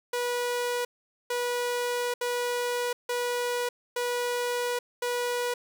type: tone bursts at uneven times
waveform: sawtooth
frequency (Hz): 487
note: B4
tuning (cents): -24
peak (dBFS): -23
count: 6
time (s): 0.13-0.85 / 1.3-2.14 / 2.21-2.93 / 3.09-3.69 / 3.96-4.79 / 5.02-5.54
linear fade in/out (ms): 5
effects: 10-bit